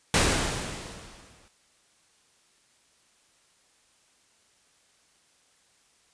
pink noise with exponential decay, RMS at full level -19 dBFS, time 0.14-1.48 s, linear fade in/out 1 ms, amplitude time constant 290 ms, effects white hiss -64 dBFS RMS until 6.13 s + resampled to 22050 Hz

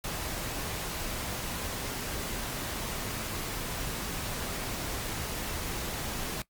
pink noise, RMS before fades -35 dBFS, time 0.04-6.42 s, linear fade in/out 2 ms, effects noise-tail reverb RT60 0.1 s tail -20 dB re dry + Opus 48 kbps

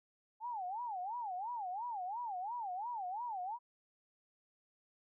sine tone with vibrato, 838 Hz, G#5, 15 cents sharp, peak -38 dBFS, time 0.4-3.59 s, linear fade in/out 50 ms, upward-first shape sine, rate 2.9 Hz, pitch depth 270 cents each way, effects none

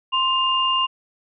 sine tone pair together, 1046.5 / 2809 Hz, C6 / F7, 0 / +9 cents, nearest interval octave + perfect fourth, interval 1709 cents, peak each -20 dBFS, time 0.12-0.87 s, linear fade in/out 20 ms, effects none

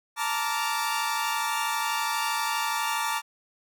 sawtooth chord, Bb major seventh, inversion third, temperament equal with one note detuned, 880 / 932.3 / 1165.2 / 1396.9 Hz, A5 / Bb5 / D6 / F6, 0 / 0 / -14 / 0 cents, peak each -27 / -27 / -27 / -32 dBFS, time 0.16-3.22 s, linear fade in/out 50 ms, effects none

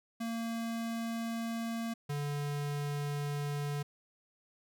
square tone pair in turn, 229.3 / 144.87 Hz, A#3 / D3, -28 / -23 cents, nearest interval minor sixth, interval 795 cents, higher first, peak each -35 / -34 dBFS, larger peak second, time 0.2-1.94 / 2.09-3.83 s, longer neither, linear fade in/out 10 ms, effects none

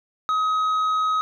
sine tone with tanh clipping, 1267 Hz, D#6, 31 cents sharp, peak -20 dBFS, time 0.29-1.21 s, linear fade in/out 0 ms, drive 5 dB, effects none

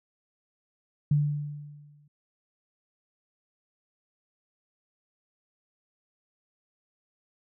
sine tone with exponential decay, 146.83 Hz, D3, in tune, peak -18 dBFS, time 1.11-2.08 s, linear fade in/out 5 ms, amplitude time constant 210 ms, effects none

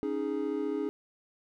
triangle chord, C# suspended second, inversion none, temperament just, 277.2 / 311.8 / 415.8 Hz, C#4 / D#4 / G#4, 0 / +4 / +2 cents, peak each -33 / -32 / -31 dBFS, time 0.03-0.89 s, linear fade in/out 0 ms, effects none

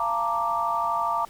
sine chord, Bb major seventh, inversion second, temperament equal with one note detuned, 686.9 / 880 / 932.3 / 1174.7 Hz, F5 / A5 / Bb5 / D6, -29 / 0 / 0 / 0 cents, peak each -30 / -32 / -27 / -26 dBFS, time 0-1.25 s, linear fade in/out 2 ms, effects pink hiss -50 dBFS RMS until 1.29 s

